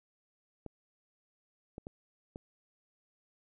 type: clicks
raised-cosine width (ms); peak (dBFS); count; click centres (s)
2; -29; 4; 0.663 / 1.781 / 1.869 / 2.359
effects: none